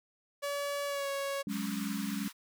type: tone with pitch glide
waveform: sawtooth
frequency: 570 to 555.1 Hz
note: C#5 to C#5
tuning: +48 to +2 cents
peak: -29 dBFS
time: 0.42-1.43 s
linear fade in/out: 20 ms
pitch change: -46 cents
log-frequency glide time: 0.86-1.09 s
type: chord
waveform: sine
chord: F# suspended second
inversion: none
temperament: equal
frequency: 185 / 207.7 / 277.2 Hz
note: F#3 / G#3 / C#4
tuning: 0 / 0 / 0 cents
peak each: -40 / -35 / -39 dBFS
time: 1.47-2.28 s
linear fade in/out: 2 ms
type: high-pass noise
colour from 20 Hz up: pink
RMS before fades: -44 dBFS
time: 1.48-2.33 s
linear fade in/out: 50 ms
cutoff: 960 Hz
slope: 96 dB/octave
effects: none